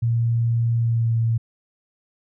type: tone with pitch glide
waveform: sine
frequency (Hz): 116.54 to 114.47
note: A#2 to A#2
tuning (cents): 0 to -31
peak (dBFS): -17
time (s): 0.02-1.38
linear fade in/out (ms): 10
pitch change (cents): -31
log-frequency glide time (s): 0.76-1.17
effects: none